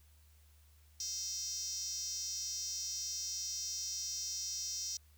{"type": "tone with high-pass filter", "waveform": "5% pulse", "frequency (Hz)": 523.3, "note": "C5", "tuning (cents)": 0, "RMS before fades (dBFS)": -40, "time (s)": [1, 4.97], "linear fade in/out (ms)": 2, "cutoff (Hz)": 5600, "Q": 7.4, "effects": ["added 75 Hz sine -61 dBFS peak until 5.17 s", "white hiss -70 dBFS RMS until 5.17 s"]}